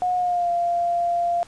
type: tone with pitch glide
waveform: sine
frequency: 725 to 692.7 Hz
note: F#5 to F5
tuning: -35 to -14 cents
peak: -19 dBFS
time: 0.02-1.43 s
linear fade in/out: 0 ms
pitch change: -79 cents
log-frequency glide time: 0.16-0.5 s
effects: pink hiss -49 dBFS RMS until 1.47 s + resampled to 22050 Hz